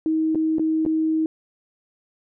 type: tone with dropouts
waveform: sine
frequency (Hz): 317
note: D#4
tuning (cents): +32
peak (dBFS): -18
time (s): 0.06-1.26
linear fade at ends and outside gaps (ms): 1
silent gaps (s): 0.348-0.355 / 0.584-0.595 / 0.852-0.862
effects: none